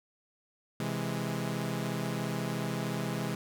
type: chord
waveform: sawtooth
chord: C augmented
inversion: none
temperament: equal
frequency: 130.81 / 164.81 / 207.7 Hz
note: C3 / E3 / G#3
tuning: 0 / 0 / 0 cents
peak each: -32 dBFS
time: 0.8-3.35 s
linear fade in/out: 2 ms
effects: none